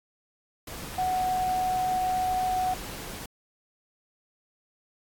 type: tone in noise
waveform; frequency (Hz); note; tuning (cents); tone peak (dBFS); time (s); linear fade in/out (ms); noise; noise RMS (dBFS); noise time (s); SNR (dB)
sine; 740; F#5; 0; -24; 0.98-2.74; 5; pink; -39; 0.67-3.26; +12
effects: AAC 64 kbps